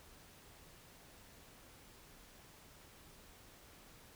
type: silence
effects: pink hiss -60 dBFS RMS until 4.15 s

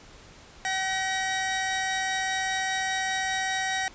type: tone pair together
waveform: sawtooth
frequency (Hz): 761 / 1900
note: F#5 / A#6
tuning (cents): +48 / +33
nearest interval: octave + major third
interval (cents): 1585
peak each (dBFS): -25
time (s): 0.65-3.88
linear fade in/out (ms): 0
effects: pink hiss -50 dBFS RMS until 3.94 s + resampled to 16000 Hz

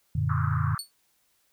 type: chord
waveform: sine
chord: Gb augmented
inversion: none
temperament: equal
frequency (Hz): 92.5 / 116.54 / 146.83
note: Gb2 / Bb2 / D3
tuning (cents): 0 / 0 / 0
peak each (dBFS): -28 / -28 / -27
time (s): 0.15-0.75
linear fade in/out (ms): 5
type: band-pass noise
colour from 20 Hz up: white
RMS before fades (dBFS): -35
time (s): 0.29-0.78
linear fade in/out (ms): 2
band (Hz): 1100 to 1400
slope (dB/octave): 48
type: tone with exponential decay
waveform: 25% pulse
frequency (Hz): 4435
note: C#8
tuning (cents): 0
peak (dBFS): -24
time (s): 0.79-0.91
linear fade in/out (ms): 1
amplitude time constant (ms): 24
effects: white hiss -69 dBFS RMS until 1.52 s

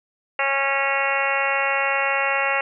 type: harmonic tone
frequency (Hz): 274.8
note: C#4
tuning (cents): -15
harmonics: 2 / 3 / 4 / 5 / 6 / 7 / 8 / 9 / 10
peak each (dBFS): -27 / -27 / -29 / -28 / -31 / -26 / -27 / -31 / -27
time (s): 0.39-2.61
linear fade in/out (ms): 2
effects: none

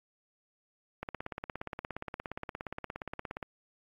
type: click train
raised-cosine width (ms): 0.5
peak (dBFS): -22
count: 42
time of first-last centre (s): 1.03-3.428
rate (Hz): 17.1
effects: AAC 48 kbps

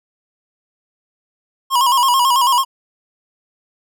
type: tone with vibrato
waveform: square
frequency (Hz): 1021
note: C6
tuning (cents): -43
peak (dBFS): -12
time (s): 1.7-2.65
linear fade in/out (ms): 50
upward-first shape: square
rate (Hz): 9.1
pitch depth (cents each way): 86
effects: none

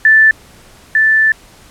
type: tone pair in turn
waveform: sine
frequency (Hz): 1760 / 1760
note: A6 / A6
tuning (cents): 0 / 0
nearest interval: unison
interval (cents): 0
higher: neither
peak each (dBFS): -4 / -7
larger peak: first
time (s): 0.05-0.31 / 0.95-1.32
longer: second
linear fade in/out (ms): 2
effects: pink hiss -42 dBFS RMS until 1.7 s + low-pass 12000 Hz 12 dB/octave

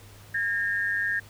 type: tone pair together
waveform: sine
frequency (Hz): 1626.8 / 1826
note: G#6 / A#6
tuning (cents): -36 / -36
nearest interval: major second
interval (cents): 200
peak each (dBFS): -27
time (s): 0.34-1.2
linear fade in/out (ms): 10
effects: added 102 Hz sine -49 dBFS peak until 1.29 s + pink hiss -52 dBFS RMS until 1.29 s

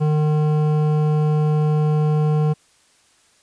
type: tone with hard clipping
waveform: sine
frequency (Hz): 152.1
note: D#3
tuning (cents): -39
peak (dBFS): -17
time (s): 0-2.54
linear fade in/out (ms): 20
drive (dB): 12
effects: white hiss -57 dBFS RMS until 3.42 s + resampled to 22050 Hz

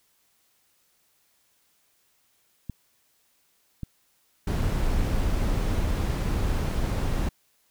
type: clicks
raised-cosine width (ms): 5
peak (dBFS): -20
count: 2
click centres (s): 2.697 / 3.833
type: noise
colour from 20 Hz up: brown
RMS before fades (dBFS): -25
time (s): 4.47-7.29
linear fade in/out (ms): 5
effects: white hiss -67 dBFS RMS until 7.7 s

